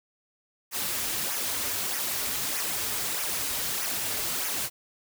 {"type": "noise with flanger", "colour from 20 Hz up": "white", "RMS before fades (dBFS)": -30, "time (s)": [0.71, 4.7], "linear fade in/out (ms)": 50, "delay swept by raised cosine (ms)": [0.23, 6.13], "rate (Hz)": 1.6, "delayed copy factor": -0.6, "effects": []}